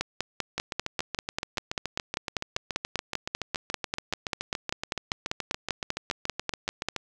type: two click trains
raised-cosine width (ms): 0.2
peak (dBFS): -13 / -10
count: 46 / 36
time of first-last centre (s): 0.58-6.963 / 0.01-6.886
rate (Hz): 7.05 / 5.09
effects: none